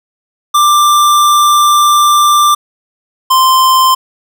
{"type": "tone pair in turn", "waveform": "square", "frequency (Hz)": [1183, 1041.2], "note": ["D6", "C6"], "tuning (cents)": [12, -9], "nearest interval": "major second", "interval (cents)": 221, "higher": "first", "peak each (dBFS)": -6, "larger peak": "neither", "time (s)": [[0.54, 2.55], [3.3, 3.95]], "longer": "first", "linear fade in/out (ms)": 10, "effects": []}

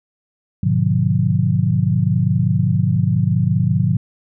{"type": "chord", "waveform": "sine", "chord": "G# diminished seventh", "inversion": "none", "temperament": "just", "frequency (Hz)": [103.83, 124.59, 149.51, 179.41], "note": ["G#2", "B2", "D3", "F3"], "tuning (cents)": [0, 16, 31, 47], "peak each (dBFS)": -19, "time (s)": [0.63, 3.97], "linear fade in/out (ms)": 5, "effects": []}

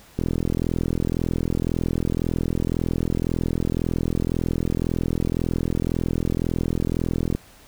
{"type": "click train", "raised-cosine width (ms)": 3, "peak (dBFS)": -10, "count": 301, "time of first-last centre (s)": [0.19, 7.35], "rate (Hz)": 41.9, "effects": ["pink hiss -50 dBFS RMS until 7.67 s"]}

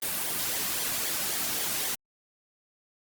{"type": "noise with flanger", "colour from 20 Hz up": "white", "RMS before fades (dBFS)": -30, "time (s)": [0.02, 1.95], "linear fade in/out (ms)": 5, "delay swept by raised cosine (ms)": [0.73, 2.33], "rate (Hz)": 3.8, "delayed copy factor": -0.5, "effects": ["Opus 32 kbps"]}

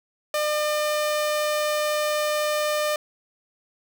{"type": "tone", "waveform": "sawtooth", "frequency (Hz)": 602, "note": "D5", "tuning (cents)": 43, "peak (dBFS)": -18, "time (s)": [0.34, 2.96], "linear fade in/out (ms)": 2, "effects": []}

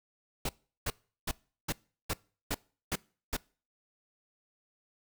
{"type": "noise bursts", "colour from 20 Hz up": "pink", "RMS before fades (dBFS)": -32, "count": 8, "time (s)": [0.45, 3.368], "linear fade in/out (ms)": 5, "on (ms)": 41, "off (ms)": 370, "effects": ["noise-tail reverb RT60 0.4 s tail -24 dB re dry"]}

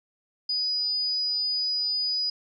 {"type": "tone", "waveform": "sine", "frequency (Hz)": 4949, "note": "D#8", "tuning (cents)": -10, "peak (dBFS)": -24, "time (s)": [0.49, 2.3], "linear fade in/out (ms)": 5, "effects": []}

